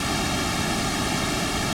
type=noise with comb filter; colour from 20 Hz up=pink; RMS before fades=-24 dBFS; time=0-1.73 s; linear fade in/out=2 ms; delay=2 ms; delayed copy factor=-0.85; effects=low-pass 8000 Hz 12 dB/octave